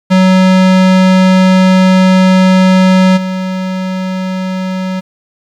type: tone with level steps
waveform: square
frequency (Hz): 186.7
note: F#3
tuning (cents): +16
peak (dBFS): -5 / -15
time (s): 0.1-5.01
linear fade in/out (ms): 20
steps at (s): 3.16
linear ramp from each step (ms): 20
effects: low-pass 5000 Hz 12 dB/octave + 7-bit